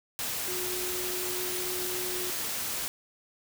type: tone in noise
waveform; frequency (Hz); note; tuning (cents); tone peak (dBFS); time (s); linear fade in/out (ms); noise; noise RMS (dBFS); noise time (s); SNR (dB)
sine; 363.2; F#4; -32; -36; 0.48-2.3; 0; white; -33; 0.19-2.88; -6
effects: none